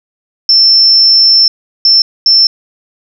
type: tone bursts at uneven times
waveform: sine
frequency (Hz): 5350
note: E8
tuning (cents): +25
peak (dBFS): -3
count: 3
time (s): 0.49-1.48 / 1.85-2.02 / 2.26-2.47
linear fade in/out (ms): 2
effects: none